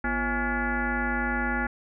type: tone with frequency modulation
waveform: sine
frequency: 830.6 Hz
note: G#5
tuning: in tune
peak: -24 dBFS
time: 0.04-1.67 s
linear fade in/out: 5 ms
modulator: 294 Hz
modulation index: 3.5
effects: none